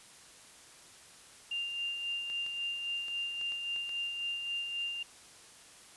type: tone with tremolo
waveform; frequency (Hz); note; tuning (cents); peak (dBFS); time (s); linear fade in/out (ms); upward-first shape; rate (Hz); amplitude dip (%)
sine; 2794; F7; 0; -32; 1.51-5.03; 5; sine; 3.7; 40
type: clicks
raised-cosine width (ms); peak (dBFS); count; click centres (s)
0.2; -32; 7; 2.3 / 2.464 / 3.083 / 3.413 / 3.521 / 3.762 / 3.893
effects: white hiss -55 dBFS RMS until 5.96 s + resampled to 24000 Hz